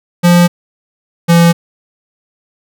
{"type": "tone pair in turn", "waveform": "square", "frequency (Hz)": [174.61, 169.74], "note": ["F3", "F3"], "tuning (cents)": [0, -49], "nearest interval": "unison", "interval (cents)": 49, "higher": "first", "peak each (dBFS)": -5, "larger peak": "neither", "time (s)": [[0.23, 0.48], [1.28, 1.53]], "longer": "neither", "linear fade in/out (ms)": 20, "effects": []}